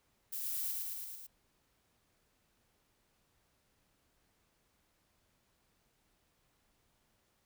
violet noise with echo, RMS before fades -40 dBFS, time 0.32-0.72 s, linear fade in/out 10 ms, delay 110 ms, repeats 5, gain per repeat -2 dB, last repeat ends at 1.27 s, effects pink hiss -75 dBFS RMS until 7.45 s

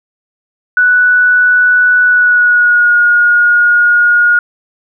sine tone with pitch glide, 1480 to 1436.2 Hz, F#6 to F6, 0 to +48 cents, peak -5 dBFS, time 0.77-4.39 s, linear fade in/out 2 ms, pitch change -52 cents, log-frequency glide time 2.04-2.97 s, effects none

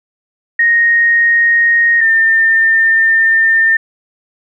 sine tone pair in turn, 1864.7 / 1804.3 Hz, A#6 / A6, 0 / +43 cents, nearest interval minor second, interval 57 cents, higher first, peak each -7 dBFS, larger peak neither, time 0.59-2.01 / 2.01-3.77 s, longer second, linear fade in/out 5 ms, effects none

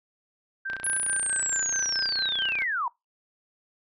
sine tone with tremolo, 1568 Hz, G6, in tune, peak -29 dBFS, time 0.65-2.64 s, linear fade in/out 10 ms, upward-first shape square, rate 4.6 Hz, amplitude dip 65%
click train, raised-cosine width 0.3 ms, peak -21 dBFS, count 59, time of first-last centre 0.7-2.621 s, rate 30.2 Hz
sine linear sweep, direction down, 10650 to 910 Hz, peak -25 dBFS, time 0.84-2.88 s, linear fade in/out 2 ms
effects noise-tail reverb RT60 0.2 s tail -25 dB re dry

